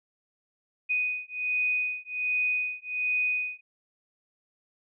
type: beating tone pair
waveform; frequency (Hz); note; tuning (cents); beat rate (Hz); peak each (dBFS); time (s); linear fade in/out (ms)
sine; 2489 / 2490.3; D#7 / D#7; 0 / +1; 1.3; -29; 0.89-3.61; 20
effects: none